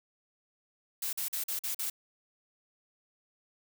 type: noise bursts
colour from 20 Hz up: blue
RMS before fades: -34 dBFS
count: 6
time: 1.02-1.9 s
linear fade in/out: 5 ms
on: 110 ms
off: 44 ms
effects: none